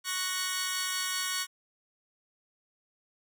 10% pulse chord, F# major, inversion second, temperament equal, 1108.7 / 1480 / 1864.7 Hz, C#6 / F#6 / A#6, 0 / 0 / 0 cents, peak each -26 dBFS, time 0.04-1.47 s, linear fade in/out 50 ms, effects none

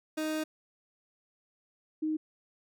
30% pulse / sine tone pair in turn, 311.1 / 311.1 Hz, D#4 / D#4, 0 / 0 cents, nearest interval unison, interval 0 cents, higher neither, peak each -28 dBFS, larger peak neither, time 0.17-0.44 / 2.02-2.17 s, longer first, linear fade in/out 10 ms, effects none

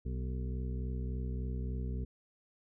harmonic tone with a mistuned harmonic, 63.5 Hz, B1, 49 cents sharp, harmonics 1 / 2 / 3 / 4 / 6 / 7, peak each -35 / -41 / -45 / -47 / -51 / -52 dBFS, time 0.05-2.05 s, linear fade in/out 10 ms, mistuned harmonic 4, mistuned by -23 cents, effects none

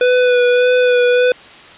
square tone with vibrato, 494.8 Hz, B4, 3 cents sharp, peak -10 dBFS, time 0.01-1.32 s, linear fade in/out 2 ms, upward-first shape sine, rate 1.7 Hz, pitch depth 18 cents each way, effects white hiss -38 dBFS RMS until 1.77 s + resampled to 8000 Hz

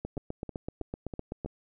two click trains, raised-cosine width 2 ms, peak -24 / -21 dBFS, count 5 / 12, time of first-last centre 0.17-1.46 / 0.05-1.448 s, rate 3.1 / 7.87 Hz, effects none

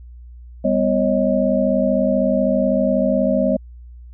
sine tone cluster, 198.2 / 250.6 / 549 / 625 Hz, G3 / B3 / C#5 / D#5, +19 / +25 / -17 / +8 cents, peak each -20 dBFS, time 0.64-3.57 s, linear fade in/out 10 ms, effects added 60 Hz sine -36 dBFS peak until 4.13 s

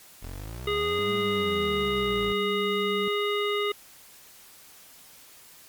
25% pulse exponential two-way sweep, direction up then down, 41.2 to 110.5 to 52.9 Hz, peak -32 dBFS, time 0.22-2.33 s, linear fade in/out 10 ms, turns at 1.14 s
harmonic tone, 412.2 Hz, G#4, 13 cents flat, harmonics 1 / 3 / 5 / 7 / 9, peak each -26 / -31 / -33 / -34 / -36 dBFS, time 0.67-3.72 s, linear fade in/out 5 ms
sine tone, 196 Hz, G3, in tune, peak -32 dBFS, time 0.99-3.08 s, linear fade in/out 0 ms
effects white hiss -51 dBFS RMS until 5.68 s + MP3 96 kbps

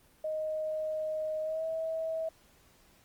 sine tone with pitch glide, 623 to 645.7 Hz, D#5 to E5, +2 to -36 cents, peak -31 dBFS, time 0.24-2.29 s, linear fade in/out 5 ms, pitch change +62 cents, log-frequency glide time 1.42-1.65 s, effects pink hiss -63 dBFS RMS until 3.04 s + Opus 24 kbps

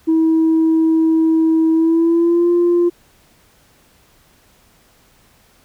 sine tone with pitch glide, 322.4 to 347.5 Hz, E4 to F4, -38 to -9 cents, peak -9 dBFS, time 0.07-2.9 s, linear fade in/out 20 ms, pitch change +129 cents, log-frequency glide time 1.72-2.5 s, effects tanh soft clip ceiling -8 dBFS + pink hiss -53 dBFS RMS until 5.64 s

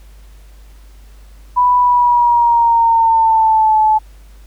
sine tone with pitch glide, 987.8 to 864.9 Hz, B5 to A5, 0 to -30 cents, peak -8 dBFS, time 1.56-3.99 s, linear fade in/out 20 ms, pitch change -230 cents, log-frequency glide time 1.78-3.78 s, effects added 50 Hz sine -37 dBFS peak until 4.46 s + pink hiss -51 dBFS RMS until 4.46 s

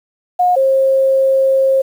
sine tone pair in turn, 720 / 534.9 Hz, F#5 / C5, -47 / +38 cents, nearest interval perfect fourth, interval 515 cents, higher first, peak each -9 dBFS, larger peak neither, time 0.39-0.56 / 0.56-1.82 s, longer second, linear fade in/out 10 ms, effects 7-bit

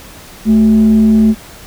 sine tone with frequency modulation, 218.4 Hz, A3, 13 cents flat, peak -4 dBFS, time 0.45-1.35 s, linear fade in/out 50 ms, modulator 159 Hz, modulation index 0.28, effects tanh soft clip ceiling -1 dBFS + pink hiss -35 dBFS RMS until 1.66 s

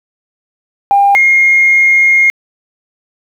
sine tone pair in turn, 801 / 2138 Hz, G5 / C7, +37 / +37 cents, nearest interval octave + perfect fourth, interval 1700 cents, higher second, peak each -4 dBFS, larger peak neither, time 0.91-1.15 / 1.15-2.3 s, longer second, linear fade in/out 0 ms, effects tanh soft clip ceiling 0 dBFS + 7-bit

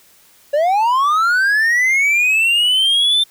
triangle linear sweep, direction up, 557 to 3586 Hz, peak -10 dBFS, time 0.53-3.24 s, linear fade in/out 10 ms, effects white hiss -50 dBFS RMS until 3.3 s

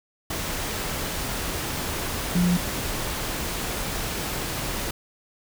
sine tone in noise, 177.1 Hz, F3, 24 cents sharp, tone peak -18 dBFS, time 2.35-2.57 s, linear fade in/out 5 ms, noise pink, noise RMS -29 dBFS, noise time 0.3-4.91 s, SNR +8 dB, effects none

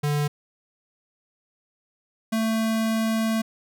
square tone pair in turn, 146.83 / 222.7 Hz, D3 / A3, 0 / +21 cents, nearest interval perfect fifth, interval 721 cents, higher second, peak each -22 dBFS, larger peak neither, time 0.03-0.28 / 2.32-3.42 s, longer second, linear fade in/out 10 ms, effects none

